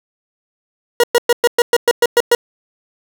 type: tone bursts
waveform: 40% pulse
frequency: 477.9 Hz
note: A#4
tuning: 43 cents sharp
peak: -7 dBFS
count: 10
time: 1-2.35 s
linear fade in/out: 2 ms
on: 36 ms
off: 110 ms
effects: 8-bit